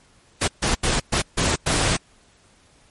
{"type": "noise bursts at uneven times", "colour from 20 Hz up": "pink", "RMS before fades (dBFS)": -20, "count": 6, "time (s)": [[0.41, 0.48], [0.62, 0.75], [0.83, 1], [1.12, 1.22], [1.37, 1.56], [1.66, 1.97]], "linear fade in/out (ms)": 10, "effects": ["pink hiss -56 dBFS RMS until 2.9 s", "MP3 48 kbps"]}